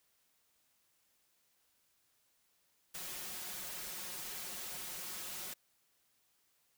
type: noise with comb filter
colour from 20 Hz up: white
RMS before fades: -44 dBFS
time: 2.94-5.54 s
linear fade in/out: 10 ms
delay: 5.5 ms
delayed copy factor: +0.9
effects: white hiss -75 dBFS RMS until 6.77 s